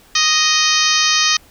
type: harmonic tone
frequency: 622.3 Hz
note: D#5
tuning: in tune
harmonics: 2 / 3 / 4 / 5 / 6 / 7 / 8 / 9 / 10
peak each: -21 / -21 / -21 / -21 / -21 / -21 / -21 / -21 / -21 dBFS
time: 0.15-1.37 s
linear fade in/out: 5 ms
effects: pink hiss -48 dBFS RMS until 1.5 s